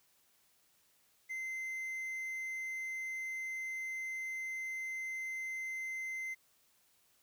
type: tone with quantisation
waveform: triangle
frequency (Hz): 2071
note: C7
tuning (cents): -18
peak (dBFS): -36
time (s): 1.29-6.35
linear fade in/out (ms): 20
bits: 11
effects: white hiss -71 dBFS RMS until 7.22 s